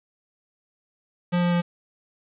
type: tone with pitch steps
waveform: square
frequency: 176.1 / 174.98 / 173.88 Hz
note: F3 / F3 / F3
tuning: +15 / +4 / -7 cents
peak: -20 dBFS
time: 1.32-1.62 s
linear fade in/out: 20 ms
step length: 100 ms
effects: resampled to 8000 Hz + 8-bit